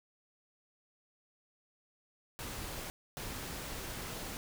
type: noise bursts at uneven times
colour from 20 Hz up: pink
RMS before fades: -42 dBFS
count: 2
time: 2.39-2.9 / 3.17-4.37 s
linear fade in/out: 0 ms
effects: none